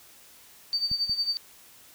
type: tone with tremolo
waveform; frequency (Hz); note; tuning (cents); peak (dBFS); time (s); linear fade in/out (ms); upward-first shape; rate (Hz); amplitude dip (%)
sine; 4600; D8; -37; -22; 0.73-1.37; 0; sine; 11; 75
type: clicks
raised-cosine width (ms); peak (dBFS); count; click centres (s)
5; -26 / -30; 2; 0.915 / 1.096
effects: white hiss -53 dBFS RMS until 1.94 s